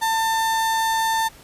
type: tone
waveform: 35% pulse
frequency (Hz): 895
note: A5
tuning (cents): +29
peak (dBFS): -17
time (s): 0.01-1.29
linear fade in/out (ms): 20
effects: pink hiss -47 dBFS RMS until 1.43 s + resampled to 32000 Hz